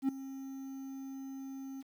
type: tone with ADSR envelope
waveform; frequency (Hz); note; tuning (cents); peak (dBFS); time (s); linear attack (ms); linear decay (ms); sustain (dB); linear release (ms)
triangle; 268.9; C4; +47; -23; 0.02-1.83; 67; 5; -16; 26
effects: 10-bit